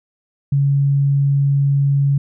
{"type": "tone", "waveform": "sine", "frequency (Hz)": 140, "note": "C#3", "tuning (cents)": 18, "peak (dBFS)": -12, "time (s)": [0.52, 2.18], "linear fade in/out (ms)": 5, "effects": []}